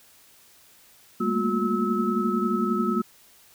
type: tone cluster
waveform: sine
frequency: 200.4 / 224.1 / 235.3 / 359.7 / 1296 Hz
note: G3 / A3 / A#3 / F#4 / E6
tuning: +38 / +32 / +16 / -49 / -30 cents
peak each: -28 dBFS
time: 1.2-3.02 s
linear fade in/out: 10 ms
effects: white hiss -55 dBFS RMS until 3.54 s